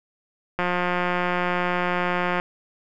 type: click train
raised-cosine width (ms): 0.5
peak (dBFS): -9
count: 323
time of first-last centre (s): 0.59-2.399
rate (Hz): 178
effects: none